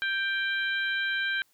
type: harmonic tone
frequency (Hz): 787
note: G5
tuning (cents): +7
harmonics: 2 / 3 / 4 / 5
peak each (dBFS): -27 / -36 / -36 / -39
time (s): 0.02-1.42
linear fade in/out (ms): 0
effects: white hiss -67 dBFS RMS until 1.53 s